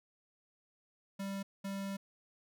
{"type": "tone bursts at uneven times", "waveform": "square", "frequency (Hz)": 196.4, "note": "G3", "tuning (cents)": 4, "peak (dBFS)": -38, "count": 2, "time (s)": [[1.19, 1.43], [1.64, 1.97]], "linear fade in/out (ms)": 10, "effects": []}